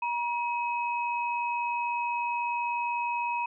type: tone pair together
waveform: sine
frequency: 954.8 / 2549 Hz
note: A#5 / D#7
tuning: +41 / +41 cents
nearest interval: octave + perfect fourth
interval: 1700 cents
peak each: -28 / -34 dBFS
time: 0.02-3.46 s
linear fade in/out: 5 ms
effects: none